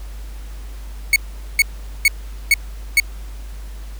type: tone bursts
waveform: 40% pulse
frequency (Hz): 2217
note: C#7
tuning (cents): 0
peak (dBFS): -8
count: 5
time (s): 1.13-3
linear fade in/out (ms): 2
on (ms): 30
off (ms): 430
effects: added 50 Hz sine -29 dBFS peak until 3.99 s + pink hiss -45 dBFS RMS until 3.99 s